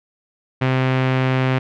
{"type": "tone with low-pass filter", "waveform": "sawtooth", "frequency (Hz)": 130.2, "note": "C3", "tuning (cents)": -8, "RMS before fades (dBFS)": -18, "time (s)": [0.61, 1.59], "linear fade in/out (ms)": 10, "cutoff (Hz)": 2500, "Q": 1.6, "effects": []}